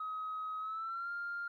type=tone with pitch glide; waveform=sine; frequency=1268 to 1398.8 Hz; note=D#6 to F6; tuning=+32 to +2 cents; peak=-36 dBFS; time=0-1.48 s; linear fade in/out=5 ms; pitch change=+170 cents; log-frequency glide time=0.59-1.11 s; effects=tanh soft clip ceiling -33 dBFS + 13-bit